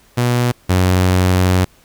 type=tone pair in turn; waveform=sawtooth; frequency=121.8 / 91.88 Hz; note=B2 / F#2; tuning=-24 / -12 cents; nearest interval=perfect fourth; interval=488 cents; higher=first; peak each=-9 / -7 dBFS; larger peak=second; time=0.17-0.52 / 0.69-1.65 s; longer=second; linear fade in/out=10 ms; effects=pink hiss -51 dBFS RMS until 1.84 s